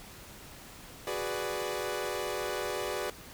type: chord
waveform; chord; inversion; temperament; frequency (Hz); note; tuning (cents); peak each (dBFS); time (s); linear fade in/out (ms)
sawtooth; G# half-diminished seventh; third; equal; 370 / 415.3 / 493.9 / 587.3; F#4 / G#4 / B4 / D5; 0 / 0 / 0 / 0; -34; 1.07-3.1; 2
effects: pink hiss -49 dBFS RMS until 3.33 s